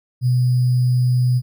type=tone with sample-and-hold; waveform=sine; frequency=125 Hz; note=B2; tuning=21 cents sharp; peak=-13 dBFS; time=0.21-1.42 s; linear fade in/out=50 ms; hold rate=4900 Hz; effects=none